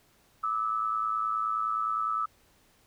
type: tone pair together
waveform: sine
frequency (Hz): 1189.3 / 1299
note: D6 / E6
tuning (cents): +21 / -26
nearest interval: major second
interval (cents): 153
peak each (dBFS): -32 / -28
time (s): 0.43-2.26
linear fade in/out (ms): 10
effects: pink hiss -64 dBFS RMS until 2.86 s